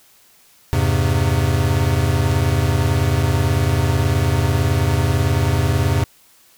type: tone cluster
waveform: square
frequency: 83.3 / 101.6 / 132.2 Hz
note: E2 / G#2 / C3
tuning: +19 / -38 / +18 cents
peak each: -20 dBFS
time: 0.73-6.04 s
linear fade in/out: 0 ms
effects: white hiss -52 dBFS RMS until 6.57 s